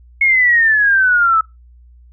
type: exponential sweep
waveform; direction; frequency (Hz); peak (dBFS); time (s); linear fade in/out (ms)
sine; down; 2188 to 1294; -9; 0.21-1.41; 5
effects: noise-tail reverb RT60 0.2 s tail -22 dB re dry + added 60 Hz sine -41 dBFS peak until 2.12 s